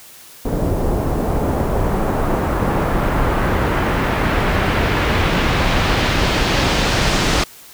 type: noise with low-pass filter sweep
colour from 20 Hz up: pink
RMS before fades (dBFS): -17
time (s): 0.45-7.44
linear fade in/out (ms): 5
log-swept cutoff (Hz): 550 to 5800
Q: 0.9
effects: white hiss -41 dBFS RMS until 7.73 s